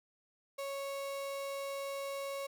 35% pulse tone, 553 Hz, C#5, 4 cents flat, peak -36 dBFS, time 0.58-2.47 s, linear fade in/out 10 ms, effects none

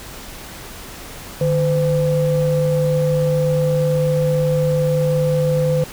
sine tone pair together, 151.4 / 509.2 Hz, D#3 / C5, -47 / -47 cents, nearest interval octave + major sixth, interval 2100 cents, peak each -16 dBFS, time 1.41-5.84 s, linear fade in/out 2 ms, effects tanh soft clip ceiling -8 dBFS + pink hiss -35 dBFS RMS until 5.92 s

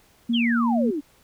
sine tone, 234.4 Hz, A#3, 10 cents sharp, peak -19 dBFS, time 0.29-0.91 s, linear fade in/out 10 ms
sine exponential sweep, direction down, 3450 to 271.1 Hz, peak -24 dBFS, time 0.33-1.01 s, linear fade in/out 20 ms
effects pink hiss -58 dBFS RMS until 1.23 s

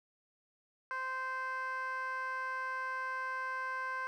15% pulse tone with band-pass filter, 520 Hz, C5, 11 cents flat, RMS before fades -38 dBFS, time 0.91-4.07 s, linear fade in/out 0 ms, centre 1300 Hz, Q 4.9, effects none

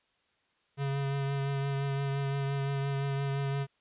square tone with vibrato, 138.59 Hz, C#3, in tune, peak -30 dBFS, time 0.77-3.67 s, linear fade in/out 50 ms, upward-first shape triangle, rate 5.8 Hz, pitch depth 21 cents each way, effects white hiss -72 dBFS RMS until 3.8 s + resampled to 8000 Hz

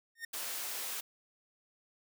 45% pulse tone with exponential growth, 1836 Hz, A#6, 27 cents flat, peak -35 dBFS, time 0.15-0.25 s, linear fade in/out 5 ms, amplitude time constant 21 ms
white noise, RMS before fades -39 dBFS, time 0.33-1.01 s, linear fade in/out 10 ms
effects high-pass 400 Hz 12 dB/octave

